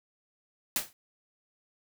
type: noise with exponential decay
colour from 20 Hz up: white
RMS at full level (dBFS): -25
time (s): 0.76-0.93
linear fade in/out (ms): 1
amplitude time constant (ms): 35
effects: none